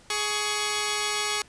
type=tone pair together; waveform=5% pulse; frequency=419.1 / 1120 Hz; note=G#4 / C#6; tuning=+16 / +18 cents; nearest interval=octave + perfect fourth; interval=1702 cents; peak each=-16 dBFS; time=0.1-1.42 s; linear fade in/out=2 ms; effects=pink hiss -54 dBFS RMS until 1.48 s + resampled to 22050 Hz